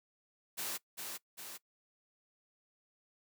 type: noise with echo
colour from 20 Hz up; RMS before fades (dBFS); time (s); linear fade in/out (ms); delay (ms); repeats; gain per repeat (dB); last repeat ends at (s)
white; -39; 0.57-0.78; 20; 400; 2; -4; 1.58
effects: noise-tail reverb RT60 0.1 s tail -20 dB re dry + high-pass 150 Hz 12 dB/octave